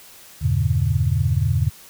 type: chord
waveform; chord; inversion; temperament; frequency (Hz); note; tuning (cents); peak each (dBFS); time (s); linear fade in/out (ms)
sine; E diminished seventh; none; just; 82.41 / 98.89 / 118.67 / 142.4; E2 / G2 / Bb2 / Db3; 0 / +16 / +31 / +47; -22; 0.41-1.7; 20
effects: white hiss -45 dBFS RMS until 1.89 s